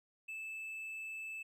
triangle tone, 2627 Hz, E7, 7 cents flat, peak -40 dBFS, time 0.28-1.43 s, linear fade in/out 10 ms, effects none

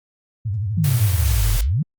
sine tone with vibrato, 103 Hz, G#2, 14 cents flat, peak -20 dBFS, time 0.45-1.57 s, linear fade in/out 10 ms, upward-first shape triangle, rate 12 Hz, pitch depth 220 cents each way
sine exponential two-way sweep, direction down then up, 174.6 to 38.89 to 174.6 Hz, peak -16 dBFS, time 0.77-1.83 s, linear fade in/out 10 ms, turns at 1.57 s
white noise, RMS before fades -28 dBFS, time 0.84-1.61 s, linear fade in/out 2 ms
effects Opus 48 kbps

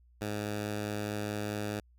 10% pulse tone, 104.6 Hz, G#2, 13 cents sharp, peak -25 dBFS, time 0.21-1.8 s, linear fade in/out 5 ms, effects added 60 Hz sine -59 dBFS peak until 1.98 s

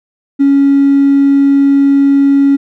triangle tone with hard clipping, 278.3 Hz, C#4, 7 cents sharp, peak -5 dBFS, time 0.39-2.57 s, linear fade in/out 20 ms, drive 3 dB, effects none

